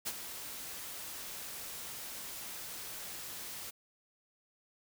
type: noise with ADSR envelope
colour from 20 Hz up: white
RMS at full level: -35 dBFS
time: 0.05-3.71 s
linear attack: 23 ms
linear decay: 48 ms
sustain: -9 dB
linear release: 15 ms
effects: none